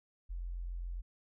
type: tone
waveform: sine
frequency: 43.65 Hz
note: F1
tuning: in tune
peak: -37 dBFS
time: 0.29-1.02 s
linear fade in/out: 20 ms
effects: none